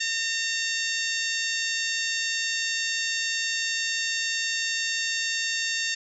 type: harmonic tone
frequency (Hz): 911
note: A#5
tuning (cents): -40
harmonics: 2 / 3 / 4 / 5 / 6 / 7 / 8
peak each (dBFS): -30 / -32 / -33 / -34 / -35 / -35 / -36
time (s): 0-5.95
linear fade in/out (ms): 10
effects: none

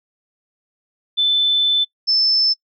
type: tone pair in turn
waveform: sine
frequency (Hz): 3520 / 5274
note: A7 / E8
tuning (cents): 0 / 0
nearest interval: perfect fifth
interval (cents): 700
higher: second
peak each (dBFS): -13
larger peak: neither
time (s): 1.17-1.85 / 2.07-2.54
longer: first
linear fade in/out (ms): 20
effects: noise-tail reverb RT60 0.1 s tail -25 dB re dry

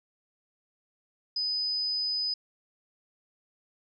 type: tone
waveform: sine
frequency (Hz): 5000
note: D#8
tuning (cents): +8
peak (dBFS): -27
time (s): 1.36-2.34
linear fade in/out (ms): 5
effects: none

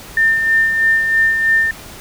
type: tone with tremolo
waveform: sine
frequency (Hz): 1800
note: A6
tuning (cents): +39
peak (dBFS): -9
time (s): 0.17-1.71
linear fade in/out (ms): 2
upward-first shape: sine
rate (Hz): 3.1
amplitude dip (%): 45
effects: pink hiss -35 dBFS RMS until 2 s

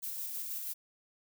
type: noise with tremolo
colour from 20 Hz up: violet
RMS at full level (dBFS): -38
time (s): 0.02-0.74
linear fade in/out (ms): 20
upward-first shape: square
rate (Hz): 6.2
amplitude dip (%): 25
effects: none

